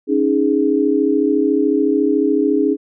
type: chord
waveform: sine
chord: C# suspended second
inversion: none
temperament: equal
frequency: 277.2 / 311.1 / 415.3 Hz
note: C#4 / D#4 / G#4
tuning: 0 / 0 / 0 cents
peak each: -17 dBFS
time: 0.07-2.77 s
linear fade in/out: 50 ms
effects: none